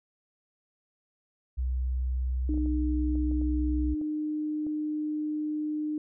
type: tone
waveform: sine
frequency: 63.3 Hz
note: B1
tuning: 43 cents sharp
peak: -26 dBFS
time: 1.57-3.95 s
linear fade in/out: 20 ms
type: tone with pitch glide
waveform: sine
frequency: 305.4 to 303.5 Hz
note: D#4 to D#4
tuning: -32 to -43 cents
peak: -28 dBFS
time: 2.49-5.98 s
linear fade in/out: 2 ms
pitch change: -11 cents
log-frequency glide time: 2.92-5.14 s
type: clicks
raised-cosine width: 2 ms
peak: -32 dBFS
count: 8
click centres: 2.542 / 2.576 / 2.66 / 3.155 / 3.314 / 3.415 / 4.014 / 4.667 s
effects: none